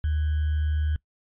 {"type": "tone with sample-and-hold", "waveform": "sine", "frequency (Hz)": 76.1, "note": "D#2", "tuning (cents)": -38, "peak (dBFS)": -22, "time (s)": [0.04, 0.96], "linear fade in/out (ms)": 0, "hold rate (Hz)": 1575, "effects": ["noise-tail reverb RT60 0.1 s tail -22 dB re dry", "resampled to 8000 Hz"]}